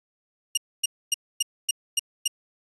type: tone bursts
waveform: 15% pulse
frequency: 2843 Hz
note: F7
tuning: 30 cents sharp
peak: -12 dBFS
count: 7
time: 0.55-2.278 s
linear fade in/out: 5 ms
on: 24 ms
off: 260 ms
effects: resampled to 24000 Hz